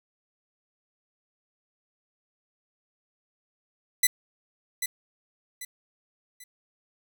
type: tone with echo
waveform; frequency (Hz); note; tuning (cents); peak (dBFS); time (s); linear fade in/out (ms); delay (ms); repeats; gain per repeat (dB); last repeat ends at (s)
5% pulse; 2000; B6; +21; -7; 4.03-4.07; 5; 790; 3; -9; 6.44
effects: none